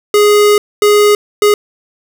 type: tone bursts at uneven times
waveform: square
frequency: 415.3 Hz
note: G#4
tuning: in tune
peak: -6 dBFS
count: 3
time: 0.14-0.58 / 0.82-1.15 / 1.42-1.54 s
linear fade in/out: 2 ms
effects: none